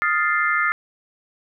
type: chord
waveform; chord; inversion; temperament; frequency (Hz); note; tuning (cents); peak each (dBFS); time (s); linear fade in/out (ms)
sine; F dominant seventh; third; equal; 1244.5 / 1396.9 / 1760 / 2093; Eb6 / F6 / A6 / C7; 0 / 0 / 0 / 0; -23; 0.02-0.72; 0
effects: none